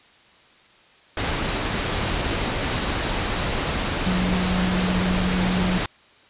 sine tone in noise, 182.9 Hz, F#3, 20 cents flat, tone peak -21 dBFS, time 4.06-5.78 s, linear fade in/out 2 ms, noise pink, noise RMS -24 dBFS, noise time 1.17-5.86 s, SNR 0 dB, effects white hiss -53 dBFS RMS until 6.29 s + resampled to 8000 Hz

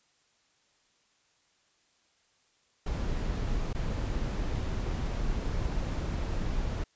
brown noise with dropouts, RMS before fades -31 dBFS, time 2.86-6.84 s, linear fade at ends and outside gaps 5 ms, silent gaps 3.731-3.747 s, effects white hiss -69 dBFS RMS until 6.95 s + resampled to 16000 Hz

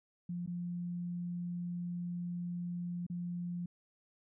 sine tone with dropouts, 175 Hz, F3, 4 cents sharp, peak -36 dBFS, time 0.29-3.66 s, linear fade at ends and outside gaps 5 ms, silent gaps 0.463-0.474 / 3.066-3.099 s, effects none

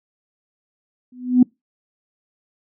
sine tone with exponential growth, 249.8 Hz, B3, 20 cents sharp, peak -5 dBFS, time 1.12-1.43 s, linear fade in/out 5 ms, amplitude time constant 67 ms, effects noise-tail reverb RT60 0.2 s tail -26 dB re dry + tanh soft clip ceiling -2 dBFS

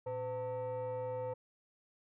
sine tone with frequency modulation, 508 Hz, B4, 49 cents sharp, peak -34 dBFS, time 0.06-1.34 s, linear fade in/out 10 ms, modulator 393 Hz, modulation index 0.72, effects tanh soft clip ceiling -34 dBFS

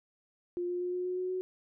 sine tone with pitch steps, 352.4 / 355.3 / 358.1 / 361.1 / 364 / 366.9 / 369.9 Hz, F4 / F4 / F4 / F#4 / F#4 / F#4 / F#4, +16 / +30 / +43 / -42 / -28 / -15 / 0 cents, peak -31 dBFS, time 0.57-1.41 s, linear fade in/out 0 ms, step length 120 ms, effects none

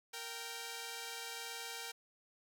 5% pulse tone pair together, 463.7 / 779.8 Hz, A#4 / G5, -9 / -9 cents, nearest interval major sixth, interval 900 cents, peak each -34 / -34 dBFS, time 0.13-1.92 s, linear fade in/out 10 ms, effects none

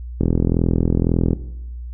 click train, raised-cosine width 3 ms, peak -4 dBFS, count 48, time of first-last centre 0.21-1.332 s, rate 41.9 Hz, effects noise-tail reverb RT60 0.9 s tail -17 dB re dry + added 60 Hz sine -28 dBFS peak until 1.93 s

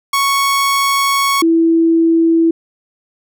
sawtooth / sine tone pair in turn, 1108.7 / 329.6 Hz, C#6 / E4, 0 / 0 cents, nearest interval octave + major sixth, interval 2100 cents, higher first, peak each -8 dBFS, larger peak neither, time 0.13-1.42 / 1.42-2.51 s, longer first, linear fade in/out 5 ms, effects none

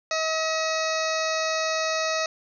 harmonic tone with a mistuned harmonic, 638 Hz, D#5, 43 cents sharp, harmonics 1 / 2 / 3 / 4 / 6 / 7 / 8 / 9 / 10, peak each -27 / -30 / -32 / -33 / -35 / -35 / -36 / -37 / -37 dBFS, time 0.11-2.26 s, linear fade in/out 2 ms, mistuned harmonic 7, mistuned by -19 cents, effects none

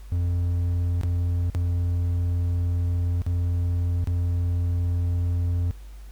triangle tone with dropouts, 87.31 Hz, F2, in tune, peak -19 dBFS, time 0.12-5.71 s, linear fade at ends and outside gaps 0 ms, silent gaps 1.012-1.034 / 1.5-1.549 / 3.219-3.265 / 4.043-4.073 s, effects added 50 Hz sine -38 dBFS peak until 6.11 s + pink hiss -56 dBFS RMS until 6.11 s

